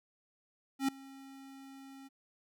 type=tone with ADSR envelope; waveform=square; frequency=270.7 Hz; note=C#4; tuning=41 cents flat; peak=-27 dBFS; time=0.79-2.09 s; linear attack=94 ms; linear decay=4 ms; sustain=-23 dB; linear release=24 ms; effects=none